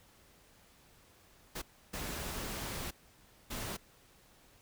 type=noise bursts at uneven times; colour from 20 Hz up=pink; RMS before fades=-40 dBFS; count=3; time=1.55-1.62 / 1.93-2.91 / 3.5-3.77 s; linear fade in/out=10 ms; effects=pink hiss -63 dBFS RMS until 4.61 s